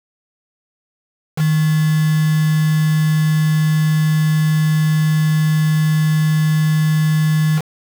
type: tone with quantisation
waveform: sine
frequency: 155.56 Hz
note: D#3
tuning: in tune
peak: -12 dBFS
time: 1.36-7.62 s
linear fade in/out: 50 ms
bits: 4
effects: none